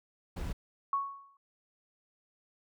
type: noise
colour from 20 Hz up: brown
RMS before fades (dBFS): -36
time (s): 0.36-0.53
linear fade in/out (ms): 10
type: tone with exponential decay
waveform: sine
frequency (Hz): 1108.7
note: C#6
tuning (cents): 0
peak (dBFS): -25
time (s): 0.93-1.37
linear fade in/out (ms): 2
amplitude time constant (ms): 95
effects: none